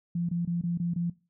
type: tone bursts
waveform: sine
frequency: 172.1 Hz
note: F3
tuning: 25 cents flat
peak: -26 dBFS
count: 6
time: 0.15-1.1 s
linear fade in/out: 5 ms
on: 140 ms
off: 22 ms
effects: noise-tail reverb RT60 0.3 s tail -20 dB re dry